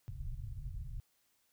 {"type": "low-pass noise", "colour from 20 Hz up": "pink", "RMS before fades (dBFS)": -42, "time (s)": [0.08, 1], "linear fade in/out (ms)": 0, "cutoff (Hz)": 140, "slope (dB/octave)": 96, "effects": ["white hiss -75 dBFS RMS until 1.52 s"]}